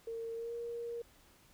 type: tone with pitch glide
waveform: sine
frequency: 457.2 to 469.8 Hz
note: A#4 to A#4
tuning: -34 to +13 cents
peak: -38 dBFS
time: 0.07-1.02 s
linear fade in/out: 5 ms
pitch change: +47 cents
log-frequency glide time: 0.35-0.54 s
effects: pink hiss -64 dBFS RMS until 1.53 s